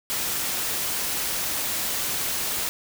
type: noise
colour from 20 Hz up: white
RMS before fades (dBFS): -27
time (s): 0.1-2.69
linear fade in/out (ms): 0
effects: none